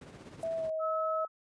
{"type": "noise with tremolo", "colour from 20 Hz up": "brown", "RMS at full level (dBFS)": -41, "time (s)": [0.01, 0.7], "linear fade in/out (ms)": 5, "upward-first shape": "triangle", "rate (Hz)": 16, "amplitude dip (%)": 55}
{"type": "noise with exponential growth", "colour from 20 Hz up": "violet", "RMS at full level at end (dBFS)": -41, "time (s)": [0.37, 0.44], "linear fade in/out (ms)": 5, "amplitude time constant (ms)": 15}
{"type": "tone with pitch glide", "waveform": "sine", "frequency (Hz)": [656, 634.8], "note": ["E5", "D#5"], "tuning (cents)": [-9, 35], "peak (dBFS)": -31, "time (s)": [0.43, 1.25], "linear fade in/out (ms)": 2, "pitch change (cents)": -56, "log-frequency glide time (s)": [0.56, 0.69]}
{"type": "tone", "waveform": "sine", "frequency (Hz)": 1293, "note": "E6", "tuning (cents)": -34, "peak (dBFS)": -32, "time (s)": [0.79, 1.28], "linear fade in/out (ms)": 50}
{"effects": ["high-pass 150 Hz 12 dB/octave", "resampled to 22050 Hz"]}